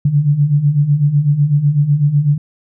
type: beating tone pair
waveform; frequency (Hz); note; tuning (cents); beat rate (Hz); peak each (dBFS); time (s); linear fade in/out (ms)
sine; 140.3 / 148.3; C#3 / D3; +21 / +17; 8; -16 / -11; 0.05-2.38; 5
effects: none